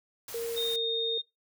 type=noise; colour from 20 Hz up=white; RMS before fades=-42 dBFS; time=0.28-0.76 s; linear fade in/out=2 ms
type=tone with pitch glide; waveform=sine; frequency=463.9 to 457 Hz; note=A#4 to A#4; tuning=-8 to -34 cents; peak=-31 dBFS; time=0.34-1.18 s; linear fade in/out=5 ms; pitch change=-26 cents; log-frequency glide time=0.59-0.87 s
type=tone; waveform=sine; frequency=3682 Hz; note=A#7; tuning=22 cents flat; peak=-29 dBFS; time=0.56-1.22 s; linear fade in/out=20 ms
effects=noise-tail reverb RT60 0.2 s tail -23 dB re dry